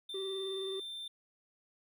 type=tone; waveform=triangle; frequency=3572 Hz; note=A7; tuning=25 cents sharp; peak=-39 dBFS; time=0.09-1.08 s; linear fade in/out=5 ms
type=tone with vibrato; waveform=triangle; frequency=385.1 Hz; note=G4; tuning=31 cents flat; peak=-35 dBFS; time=0.14-0.8 s; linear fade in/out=5 ms; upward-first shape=sine; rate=19 Hz; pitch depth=23 cents each way
effects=none